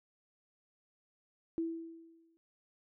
sine tone with exponential decay, 329.6 Hz, E4, in tune, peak -30 dBFS, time 1.58-2.37 s, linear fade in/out 0 ms, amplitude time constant 170 ms, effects none

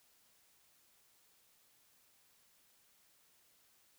silence, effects white hiss -70 dBFS RMS until 3.98 s

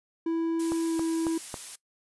triangle tone with pitch glide, 329.6 to 326.9 Hz, E4 to E4, 0 to -14 cents, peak -23 dBFS, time 0.26-1.38 s, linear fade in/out 5 ms, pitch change -14 cents, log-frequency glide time 0.86-0.95 s
blue noise, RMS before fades -38 dBFS, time 0.59-1.76 s, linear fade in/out 10 ms
click train, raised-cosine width 1 ms, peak -20 dBFS, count 4, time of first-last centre 0.72-1.542 s, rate 3.65 Hz
effects noise-tail reverb RT60 0.1 s tail -20 dB re dry + resampled to 24000 Hz

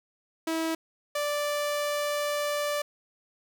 sawtooth tone pair in turn, 324.4 / 586.3 Hz, E4 / D5, -28 / -3 cents, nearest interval minor seventh, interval 1025 cents, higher second, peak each -23 dBFS, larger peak neither, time 0.47-0.75 / 1.15-2.82 s, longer second, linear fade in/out 5 ms, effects none

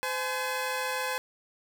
15% pulse tone pair together, 513 / 846.1 Hz, C5 / G#5, -34 / +32 cents, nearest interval major sixth, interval 866 cents, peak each -25 / -27 dBFS, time 0.03-1.18 s, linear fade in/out 0 ms, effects none

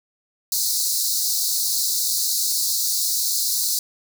pink high-pass noise, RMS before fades -22 dBFS, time 0.52-3.79 s, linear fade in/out 2 ms, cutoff 4000 Hz, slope 96 dB/octave, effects none

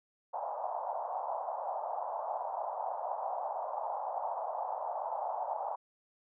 white band-pass noise, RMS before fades -37 dBFS, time 0.33-5.76 s, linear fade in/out 10 ms, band 620 to 930 Hz, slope 48 dB/octave, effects none

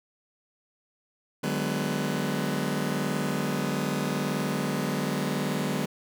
sawtooth chord, G# half-diminished seventh, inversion second, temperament just, 149.51 / 186.89 / 207.7 / 249.2 Hz, D3 / F#3 / G#3 / B3, +31 / +18 / 0 / +16 cents, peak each -28 dBFS, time 1.43-5.86 s, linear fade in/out 10 ms, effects none

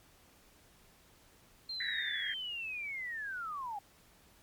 sine linear sweep, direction down, 4200 to 784 Hz, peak -37 dBFS, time 1.69-3.79 s, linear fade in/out 5 ms
pink band-pass noise, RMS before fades -38 dBFS, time 1.8-2.34 s, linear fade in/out 2 ms, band 1700 to 2000 Hz, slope 96 dB/octave
effects pink hiss -63 dBFS RMS until 4.42 s + MP3 96 kbps

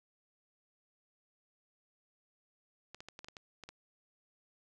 clicks, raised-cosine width 0.2 ms, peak -30 dBFS, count 9, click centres 2.946 / 3.005 / 3.086 / 3.191 / 3.245 / 3.285 / 3.368 / 3.637 / 3.69 s, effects none

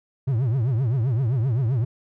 triangle tone with vibrato, 122.6 Hz, B2, 12 cents flat, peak -17 dBFS, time 0.27-1.85 s, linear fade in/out 10 ms, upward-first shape triangle, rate 7.7 Hz, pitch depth 270 cents each way, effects none

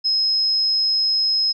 sine tone, 5130 Hz, E8, 48 cents flat, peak -16 dBFS, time 0.04-1.53 s, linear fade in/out 20 ms, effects none

